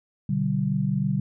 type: chord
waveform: sine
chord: G major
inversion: first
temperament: equal with one note detuned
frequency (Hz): 123.47 / 146.83 / 193.08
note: B2 / D3 / G3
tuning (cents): 0 / 0 / -26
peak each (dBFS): -29 / -25 / -25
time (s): 0.29-1.2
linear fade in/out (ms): 5
effects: none